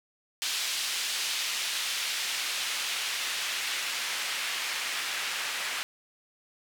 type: noise with band-pass filter sweep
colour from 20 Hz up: white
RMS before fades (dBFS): -32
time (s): 0.42-5.83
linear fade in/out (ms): 0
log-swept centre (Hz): 3500 to 2000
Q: 0.95
effects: none